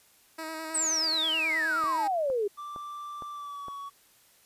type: tone with vibrato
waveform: 10% pulse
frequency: 318.9 Hz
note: D#4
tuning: 43 cents sharp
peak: -27 dBFS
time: 0.38-2.08 s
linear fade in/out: 10 ms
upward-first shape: square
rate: 9.4 Hz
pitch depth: 19 cents each way
type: exponential sweep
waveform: sine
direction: down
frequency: 8380 to 392 Hz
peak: -25 dBFS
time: 0.74-2.48 s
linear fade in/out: 10 ms
type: click train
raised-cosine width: 1 ms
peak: -29 dBFS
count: 5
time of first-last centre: 1.84-3.683 s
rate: 2.17 Hz
type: tone with pitch glide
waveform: triangle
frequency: 1174.7 to 1124.2 Hz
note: D6 to C#6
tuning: 0 to +24 cents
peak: -35 dBFS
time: 2.57-3.9 s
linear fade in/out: 20 ms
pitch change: -76 cents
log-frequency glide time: 3.31-3.71 s
effects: white hiss -61 dBFS RMS until 4.45 s + resampled to 32000 Hz